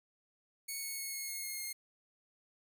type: tone with pitch steps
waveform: 5% pulse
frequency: 2217 / 2203 / 2189 / 2175 / 2161 / 2148 / 2134 Hz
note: C#7 / C#7 / C#7 / C#7 / C#7 / C7 / C7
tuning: 0 / -11 / -22 / -33 / -45 / +45 / +34 cents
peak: -29 dBFS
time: 0.68-1.73 s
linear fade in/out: 10 ms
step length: 150 ms
effects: none